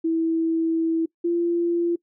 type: tone pair in turn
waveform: sine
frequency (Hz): 326.9 / 342.6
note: E4 / F4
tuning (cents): -14 / -33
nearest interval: minor second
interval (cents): 81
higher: second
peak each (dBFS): -19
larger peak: neither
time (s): 0.04-1.06 / 1.24-1.96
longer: first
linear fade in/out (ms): 10
effects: noise-tail reverb RT60 0.1 s tail -22 dB re dry